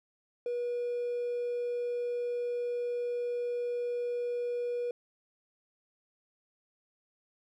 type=tone with hard clipping; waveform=triangle; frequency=483.5 Hz; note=B4; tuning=37 cents flat; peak=-31 dBFS; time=0.46-4.91 s; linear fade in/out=2 ms; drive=4 dB; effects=none